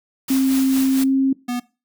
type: noise with tremolo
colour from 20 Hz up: white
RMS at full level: -28 dBFS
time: 0.28-1.04 s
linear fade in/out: 5 ms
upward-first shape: sine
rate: 4.4 Hz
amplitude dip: 50%
type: tone with pitch glide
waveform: sine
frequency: 265.9 to 268.1 Hz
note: C4 to C4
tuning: +28 to +42 cents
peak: -14 dBFS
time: 0.3-1.33 s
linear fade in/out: 5 ms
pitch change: +14 cents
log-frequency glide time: 0.96-1.11 s
type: tone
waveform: square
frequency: 244.6 Hz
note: B3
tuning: 16 cents flat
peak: -22 dBFS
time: 1.48-1.6 s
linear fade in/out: 10 ms
effects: noise-tail reverb RT60 0.3 s tail -21 dB re dry